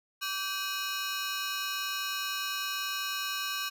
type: ring-modulated tone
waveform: 15% pulse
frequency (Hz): 1355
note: E6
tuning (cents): +47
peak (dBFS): -22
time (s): 0.21-3.7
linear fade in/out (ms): 20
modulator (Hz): 203
effects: none